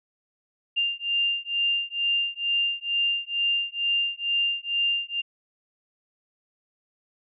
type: beating tone pair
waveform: sine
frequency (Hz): 2794 / 2796.2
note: F7 / F7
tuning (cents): 0 / +1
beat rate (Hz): 2.2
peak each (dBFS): -26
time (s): 0.76-5.22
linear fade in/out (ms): 20
effects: none